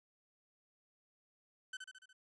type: tone with echo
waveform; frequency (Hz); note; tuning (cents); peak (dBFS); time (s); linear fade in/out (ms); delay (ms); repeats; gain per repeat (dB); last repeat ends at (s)
30% pulse; 1523; F#6; +50; -39; 1.73-1.77; 5; 72; 5; -4; 2.13
effects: resampled to 24000 Hz